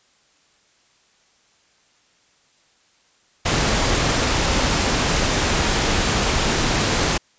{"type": "noise", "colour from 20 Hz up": "pink", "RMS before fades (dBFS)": -19, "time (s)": [3.45, 7.18], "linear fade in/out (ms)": 10, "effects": ["white hiss -59 dBFS RMS until 7.38 s", "resampled to 16000 Hz"]}